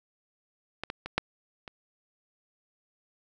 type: clicks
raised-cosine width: 0.3 ms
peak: -17 / -17 / -20 / -8 / -25 dBFS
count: 5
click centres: 0.836 / 0.901 / 1.06 / 1.18 / 1.678 s
effects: none

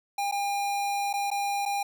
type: tone with dropouts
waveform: square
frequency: 805 Hz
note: G5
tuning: 46 cents sharp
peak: -27 dBFS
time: 0.18-1.83 s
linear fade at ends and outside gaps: 5 ms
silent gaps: 0.314-0.322 / 1.13-1.137 / 1.304-1.313 / 1.654-1.659 s
effects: none

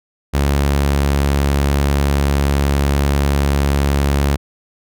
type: tone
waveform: sawtooth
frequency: 70.4 Hz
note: C#2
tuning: 27 cents sharp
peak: -9 dBFS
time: 0.33-4.37 s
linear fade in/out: 20 ms
effects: none

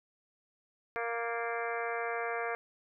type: harmonic tone with a mistuned harmonic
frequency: 233.1 Hz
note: A#3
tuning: in tune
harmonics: 2 / 3 / 4 / 5 / 6 / 7 / 8 / 9 / 10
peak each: -37 / -38 / -45 / -41 / -43 / -41 / -48 / -43 / -46 dBFS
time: 0.96-2.55 s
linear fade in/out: 0 ms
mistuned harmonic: 8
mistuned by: -64 cents
effects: none

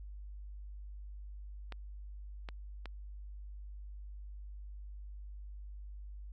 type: clicks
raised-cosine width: 0.3 ms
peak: -28 dBFS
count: 3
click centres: 1.723 / 2.488 / 2.857 s
effects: added 50 Hz sine -44 dBFS peak until 6.32 s

